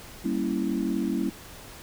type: chord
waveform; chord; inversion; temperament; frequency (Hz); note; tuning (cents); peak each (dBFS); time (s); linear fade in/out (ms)
sine; G diminished seventh; none; equal; 196 / 233.1 / 277.2 / 329.6; G3 / Bb3 / Db4 / Fb4; 0 / 0 / 0 / 0; -30; 0.24-1.3; 10
effects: pink hiss -45 dBFS RMS until 1.82 s